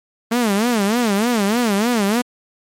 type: tone with vibrato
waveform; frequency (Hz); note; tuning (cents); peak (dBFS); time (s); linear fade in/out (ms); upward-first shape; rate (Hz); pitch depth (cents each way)
sawtooth; 220; A3; 0; -11; 0.31-2.22; 10; sine; 3.3; 200
effects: MP3 64 kbps